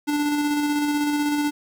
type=tone with tremolo; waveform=square; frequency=293.7 Hz; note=D4; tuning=in tune; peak=-20 dBFS; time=0.07-1.51 s; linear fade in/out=20 ms; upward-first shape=square; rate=16 Hz; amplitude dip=25%; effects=10-bit